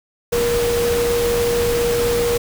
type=tone in noise; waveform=sine; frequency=474.5 Hz; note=A#4; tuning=31 cents sharp; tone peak=-16 dBFS; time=0.32-2.38 s; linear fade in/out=10 ms; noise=pink; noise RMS=-24 dBFS; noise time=0.32-2.38 s; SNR=+5 dB; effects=none